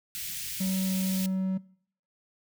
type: band-stop noise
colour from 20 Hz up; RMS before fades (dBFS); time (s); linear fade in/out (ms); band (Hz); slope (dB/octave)
white; -36; 0.15-1.26; 0; 190 to 2000; 24
type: tone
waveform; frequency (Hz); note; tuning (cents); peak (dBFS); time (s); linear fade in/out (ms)
triangle; 188.9; F#3; +36; -24; 0.6-1.58; 10
effects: noise-tail reverb RT60 0.6 s tail -22 dB re dry